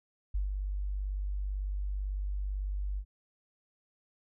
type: tone with ADSR envelope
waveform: sine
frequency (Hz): 49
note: G1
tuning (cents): 0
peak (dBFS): -27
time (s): 0.34-3.05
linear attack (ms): 10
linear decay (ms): 140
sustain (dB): -4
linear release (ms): 70
effects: none